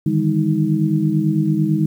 sine tone cluster, 150.7 / 159.7 / 202 / 315.8 Hz, D3 / D#3 / G#3 / D#4, +45 / +45 / -48 / +26 cents, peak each -20 dBFS, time 0.06-1.86 s, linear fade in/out 5 ms, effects 8-bit

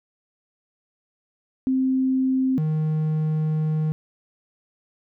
sine / triangle tone pair in turn, 261.6 / 155.55 Hz, C4 / D#3, 0 / 0 cents, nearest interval major sixth, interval 900 cents, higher first, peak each -18 dBFS, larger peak neither, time 1.67-2.58 / 2.58-3.92 s, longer second, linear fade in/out 0 ms, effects none

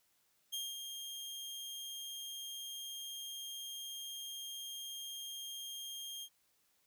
sawtooth tone with ADSR envelope, 3217 Hz, G7, 44 cents sharp, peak -34 dBFS, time 0.52-6.29 s, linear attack 18 ms, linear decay 210 ms, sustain -6 dB, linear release 62 ms, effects white hiss -75 dBFS RMS until 6.86 s

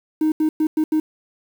triangle tone bursts at uneven times, 311.1 Hz, D#4, in tune, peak -12 dBFS, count 5, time 0.21-0.32 / 0.4-0.49 / 0.6-0.67 / 0.77-0.84 / 0.92-1 s, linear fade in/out 5 ms, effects tanh soft clip ceiling -10 dBFS + 7-bit

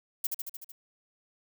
violet noise with echo, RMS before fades -29 dBFS, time 0.24-0.27 s, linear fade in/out 5 ms, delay 75 ms, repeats 6, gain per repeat -3 dB, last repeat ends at 0.72 s, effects none

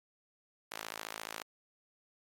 sawtooth tone with high-pass filter, 54.4 Hz, A1, 19 cents flat, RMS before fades -44 dBFS, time 0.71-1.43 s, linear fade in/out 10 ms, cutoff 860 Hz, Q 0.58, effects MP3 64 kbps

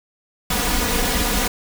pink noise with comb filter, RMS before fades -20 dBFS, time 0.5-1.48 s, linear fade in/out 5 ms, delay 4.1 ms, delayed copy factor +0.95, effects none

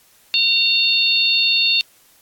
sine tone cluster, 2752 / 3630 / 4388 Hz, F7 / A#7 / C#8, -26 / -47 / -18 cents, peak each -18 dBFS, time 0.34-1.81 s, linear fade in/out 0 ms, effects white hiss -53 dBFS RMS until 2.21 s + AAC 64 kbps

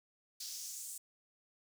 pink noise with high-pass filter sweep, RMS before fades -45 dBFS, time 0.4-0.98 s, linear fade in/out 5 ms, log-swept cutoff 4800 to 8300 Hz, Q 2.5, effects none

